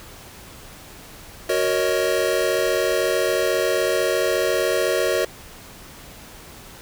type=chord; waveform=square; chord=D# minor seventh; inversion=first; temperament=equal with one note detuned; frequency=370 / 466.2 / 554.4 / 628.4 Hz; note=F#4 / A#4 / C#5 / D#5; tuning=0 / 0 / 0 / +17 cents; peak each=-25 dBFS; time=1.49-5.25 s; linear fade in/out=5 ms; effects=pink hiss -42 dBFS RMS until 6.81 s